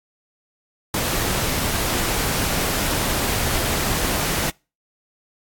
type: noise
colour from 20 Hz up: pink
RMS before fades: -22 dBFS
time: 0.94-4.5 s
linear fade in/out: 2 ms
effects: noise-tail reverb RT60 0.3 s tail -26 dB re dry + AAC 64 kbps